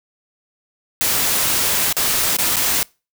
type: noise with dropouts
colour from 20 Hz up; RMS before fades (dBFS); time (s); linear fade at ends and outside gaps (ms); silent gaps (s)
white; -18; 1.01-2.83; 0; 1.927-1.967 / 2.367-2.386 / 2.559-2.567
effects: noise-tail reverb RT60 0.3 s tail -25 dB re dry